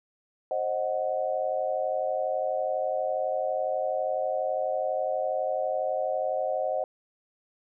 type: chord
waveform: sine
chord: C diminished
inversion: none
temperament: equal with one note detuned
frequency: 530.2 / 622.3 / 740 Hz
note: C5 / Eb5 / Gb5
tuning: +23 / 0 / 0 cents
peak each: -30 / -29 / -31 dBFS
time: 0.51-6.84 s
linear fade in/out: 2 ms
effects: none